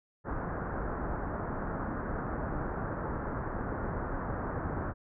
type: low-pass noise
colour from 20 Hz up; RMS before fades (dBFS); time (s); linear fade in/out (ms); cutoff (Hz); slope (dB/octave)
pink; -35; 0.24-4.94; 50; 1600; 48
effects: none